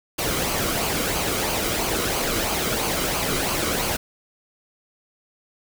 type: noise with flanger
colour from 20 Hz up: pink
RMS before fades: -24 dBFS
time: 0.18-3.97 s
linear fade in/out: 10 ms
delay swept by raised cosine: 0.54 to 1.17 ms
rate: 3 Hz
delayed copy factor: -0.5
effects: none